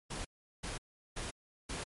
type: noise bursts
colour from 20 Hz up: pink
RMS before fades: -40 dBFS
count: 4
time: 0.1-1.84 s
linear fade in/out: 10 ms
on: 150 ms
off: 380 ms
effects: MP3 48 kbps